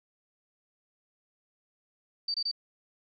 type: tone bursts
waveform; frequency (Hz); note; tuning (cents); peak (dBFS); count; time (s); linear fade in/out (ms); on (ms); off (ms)
sine; 4622; D8; -28; -28; 3; 2.28-2.514; 5; 62; 24
effects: none